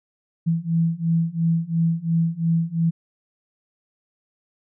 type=beating tone pair; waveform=sine; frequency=164.2 / 167.1 Hz; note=E3 / E3; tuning=-6 / +24 cents; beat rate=2.9 Hz; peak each=-22 / -21 dBFS; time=0.46-2.91 s; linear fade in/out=20 ms; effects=none